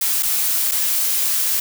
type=noise with dropouts; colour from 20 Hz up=blue; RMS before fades=-19 dBFS; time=0.01-1.6 s; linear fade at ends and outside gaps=5 ms; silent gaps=0.226-0.23 / 0.713-0.717 s; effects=none